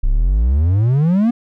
triangle exponential sweep, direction up, 30.15 to 244.8 Hz, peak -9 dBFS, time 0.03-1.31 s, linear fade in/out 10 ms, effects none

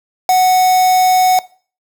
triangle tone with quantisation, 740 Hz, F#5, in tune, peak -6 dBFS, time 0.29-1.39 s, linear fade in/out 2 ms, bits 3, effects noise-tail reverb RT60 0.4 s tail -19 dB re dry

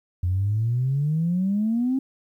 sine exponential sweep, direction up, 87.1 to 270 Hz, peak -19 dBFS, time 0.23-1.99 s, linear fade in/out 5 ms, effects tanh soft clip ceiling -15 dBFS + 10-bit

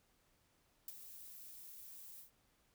violet noise with ADSR envelope, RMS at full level -43 dBFS, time 0.88-2.31 s, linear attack 3 ms, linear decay 22 ms, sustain -11 dB, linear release 120 ms, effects pink hiss -75 dBFS RMS until 2.74 s

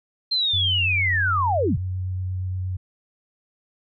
sine linear sweep, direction down, 4186 to 53.2 Hz, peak -19 dBFS, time 0.31-1.78 s, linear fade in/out 10 ms
sine tone with vibrato, 92.5 Hz, F#2, in tune, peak -24 dBFS, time 0.53-2.77 s, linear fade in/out 10 ms, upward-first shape sine, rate 8.5 Hz, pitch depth 11 cents each way
effects none

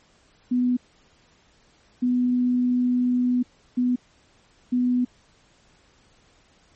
sine tone bursts at uneven times, 247.8 Hz, B3, 6 cents sharp, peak -18 dBFS, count 4, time 0.51-0.77 / 2.02-3.43 / 3.77-3.96 / 4.72-5.05 s, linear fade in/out 10 ms, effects pink hiss -59 dBFS RMS until 6.75 s + MP3 32 kbps

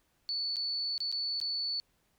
sine tone with dropouts, 4461 Hz, C#8, 10 cents sharp, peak -31 dBFS, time 0.29-1.8 s, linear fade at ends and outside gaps 0 ms, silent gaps 0.559-0.567 / 0.979-1.004 / 1.116-1.125 / 1.401-1.414 s, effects pink hiss -73 dBFS RMS until 2.18 s

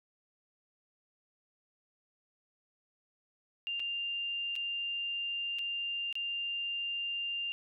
sine tone with dropouts, 2794 Hz, F7, in tune, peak -33 dBFS, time 3.67-7.52 s, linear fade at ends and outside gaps 0 ms, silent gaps 3.796-3.801 / 4.555-4.562 / 5.586-5.591 / 6.127-6.154 s, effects none

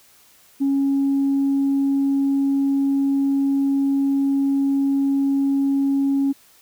sine tone, 275.8 Hz, C#4, 9 cents flat, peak -15 dBFS, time 0.6-6.33 s, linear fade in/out 20 ms, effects tanh soft clip ceiling -13 dBFS + white hiss -53 dBFS RMS until 6.61 s

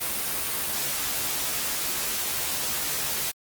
white noise with comb filter, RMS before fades -28 dBFS, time 0-3.32 s, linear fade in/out 20 ms, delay 14 ms, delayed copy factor +0.7, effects Opus 32 kbps

